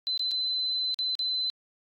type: tone with dropouts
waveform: sine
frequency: 4042 Hz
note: B7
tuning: 39 cents sharp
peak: -26 dBFS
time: 0.07-1.5 s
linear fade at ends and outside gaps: 0 ms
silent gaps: 0.176-0.195 / 0.311-0.316 / 0.943-0.989 / 1.152-1.192 s
effects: AAC 64 kbps